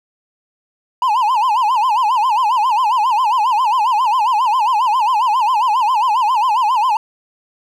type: tone with vibrato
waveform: triangle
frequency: 932.3 Hz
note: A#5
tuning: in tune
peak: -10 dBFS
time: 1.02-6.97 s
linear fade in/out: 2 ms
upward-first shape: sine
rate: 7.4 Hz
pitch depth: 210 cents each way
effects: none